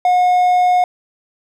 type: tone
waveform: triangle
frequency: 723 Hz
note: F#5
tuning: 40 cents flat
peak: -8 dBFS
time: 0.05-0.84 s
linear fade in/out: 2 ms
effects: none